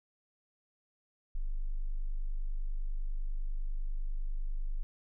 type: tone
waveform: sine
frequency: 25.01 Hz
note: G0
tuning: 36 cents sharp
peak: -30 dBFS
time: 1.35-4.83 s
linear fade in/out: 0 ms
effects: none